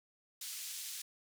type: band-pass noise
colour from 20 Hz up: white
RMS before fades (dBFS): -44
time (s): 0.41-1.02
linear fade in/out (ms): 5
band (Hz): 3000 to 11000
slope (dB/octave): 12
effects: none